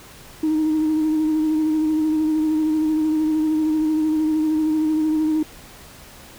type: tone with vibrato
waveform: sine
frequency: 311.1 Hz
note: D#4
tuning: in tune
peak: -15 dBFS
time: 0.43-5.43 s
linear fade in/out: 5 ms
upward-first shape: sine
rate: 13 Hz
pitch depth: 26 cents each way
effects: tanh soft clip ceiling -14 dBFS + pink hiss -43 dBFS RMS until 6.38 s